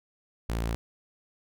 sawtooth tone, 56.8 Hz, A#1, 44 cents flat, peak -24 dBFS, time 0.49-0.75 s, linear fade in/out 0 ms, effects none

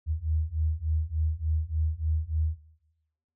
sine beating tone pair, 77 / 80.4 Hz, D#2 / E2, -17 / -43 cents, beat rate 3.4 Hz, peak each -28 dBFS, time 0.06-2.58 s, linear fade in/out 50 ms, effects noise-tail reverb RT60 0.9 s tail -17 dB re dry

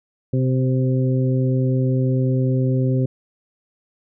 harmonic tone with a mistuned harmonic, 129.3 Hz, C3, 20 cents flat, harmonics 1 / 2 / 3 / 4, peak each -17 / -23 / -27 / -29 dBFS, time 0.33-3.06 s, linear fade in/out 5 ms, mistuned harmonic 4, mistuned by +16 cents, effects none

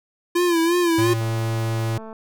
square tone with vibrato, 341.3 Hz, F4, 40 cents flat, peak -17 dBFS, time 0.35-1.14 s, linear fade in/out 10 ms, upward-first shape sine, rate 2.9 Hz, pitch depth 71 cents each way
square tone, 113.1 Hz, A2, 48 cents sharp, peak -22 dBFS, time 0.98-1.98 s, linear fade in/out 5 ms
click train, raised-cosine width 1 ms, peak -25 dBFS, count 204, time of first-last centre 1.21-2.129 s, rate 221 Hz
effects none

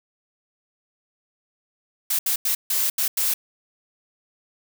blue noise bursts at uneven times, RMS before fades -22 dBFS, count 6, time 2.1-2.19 / 2.26-2.36 / 2.45-2.55 / 2.7-2.9 / 2.98-3.08 / 3.17-3.34 s, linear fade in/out 5 ms, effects none

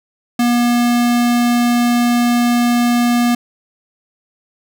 square tone, 240.2 Hz, B3, 48 cents flat, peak -12 dBFS, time 0.39-3.35 s, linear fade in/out 5 ms, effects none

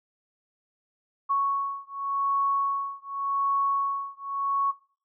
sine beating tone pair, 1108.7 / 1109.57 Hz, C#6 / C#6, 0 / +1 cents, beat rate 0.87 Hz, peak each -27 dBFS, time 1.29-4.72 s, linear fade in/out 20 ms, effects noise-tail reverb RT60 0.4 s tail -18 dB re dry

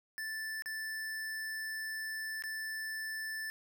square tone with dropouts, 1760 Hz, A6, in tune, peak -38 dBFS, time 0.18-3.5 s, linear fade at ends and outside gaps 0 ms, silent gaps 0.622-0.659 / 2.423-2.438 s, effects none

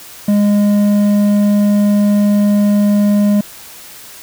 sine tone with hard clipping, 205.4 Hz, G#3, 19 cents flat, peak -10 dBFS, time 0.28-3.41 s, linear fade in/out 5 ms, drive 6 dB, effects white hiss -35 dBFS RMS until 4.22 s

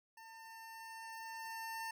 25% pulse tone with level ramp, 901 Hz, A5, 41 cents sharp, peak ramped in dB -50 to -37 dBFS, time 0.17-1.91 s, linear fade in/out 5 ms, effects none

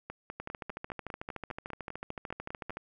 two click trains, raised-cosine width 0.5 ms, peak -23 / -24 dBFS, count 33 / 14, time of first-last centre 0.4-2.77 / 0.1-2.705 s, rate 13.5 / 4.99 Hz, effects none

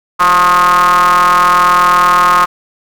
square ring-modulated tone, 90.8 Hz, F#2, 32 cents flat, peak -4 dBFS, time 0.19-2.46 s, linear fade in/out 20 ms, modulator 1160 Hz, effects none

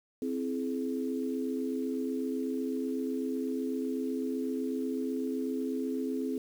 sine chord, C augmented, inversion none, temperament equal with one note detuned, 261.6 / 329.6 / 424.3 Hz, C4 / E4 / G#4, 0 / 0 / +37 cents, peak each -32 / -38 / -36 dBFS, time 0.22-6.38 s, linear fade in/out 2 ms, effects 9-bit

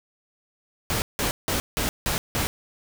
pink noise bursts, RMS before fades -25 dBFS, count 6, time 0.9-2.47 s, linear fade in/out 0 ms, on 120 ms, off 170 ms, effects none

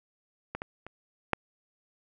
clicks, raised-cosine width 0.5 ms, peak -19 / -20 / -27 / -9 dBFS, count 4, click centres 0.55 / 0.619 / 0.866 / 1.333 s, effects none

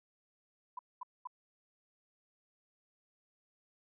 sine tone bursts, 997 Hz, B5, 16 cents sharp, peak -39 dBFS, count 3, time 0.77-1.273 s, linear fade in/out 5 ms, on 21 ms, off 220 ms, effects none

